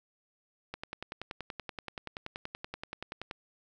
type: click train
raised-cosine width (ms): 0.3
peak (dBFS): -22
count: 28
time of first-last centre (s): 0.74-3.311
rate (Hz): 10.5
effects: none